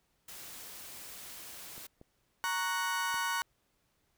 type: noise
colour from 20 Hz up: white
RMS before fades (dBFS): -47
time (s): 0.28-1.87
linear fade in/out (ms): 5
type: clicks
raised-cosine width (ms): 2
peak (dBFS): -39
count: 3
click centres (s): 1.779 / 2.014 / 3.143
type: chord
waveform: 35% pulse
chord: F# major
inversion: first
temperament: equal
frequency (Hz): 932.3 / 1108.7 / 1480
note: A#5 / C#6 / F#6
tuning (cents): 0 / 0 / 0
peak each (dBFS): -34 / -35 / -33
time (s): 2.44-3.42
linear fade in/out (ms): 0
effects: pink hiss -75 dBFS RMS until 4.17 s